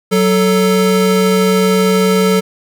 square tone pair together, 186.93 / 440.5 Hz, F#3 / A4, +18 / +2 cents, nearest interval octave + minor third, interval 1484 cents, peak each -13 dBFS, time 0.11-2.41 s, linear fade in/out 20 ms, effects none

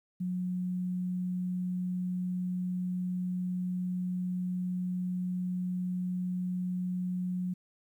sine tone, 181.3 Hz, F#3, 35 cents flat, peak -30 dBFS, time 0.2-7.54 s, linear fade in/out 10 ms, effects 11-bit

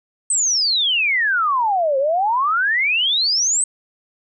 sine exponential two-way sweep, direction down then up, 8372 to 523.3 to 8372 Hz, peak -15 dBFS, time 0.3-3.64 s, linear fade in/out 2 ms, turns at 1.98 s, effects none

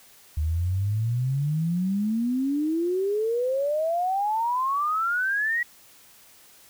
sine exponential sweep, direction up, 74.5 to 1941 Hz, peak -22 dBFS, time 0.37-5.63 s, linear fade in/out 5 ms, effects white hiss -53 dBFS RMS until 6.69 s

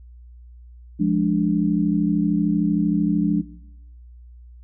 sine chord, D diminished, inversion first, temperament equal, 174.61 / 207.7 / 293.7 Hz, F3 / Ab3 / D4, 0 / 0 / 0 cents, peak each -21 dBFS, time 0.99-3.42 s, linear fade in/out 20 ms, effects noise-tail reverb RT60 0.9 s tail -19 dB re dry + added 60 Hz sine -41 dBFS peak until 4.63 s

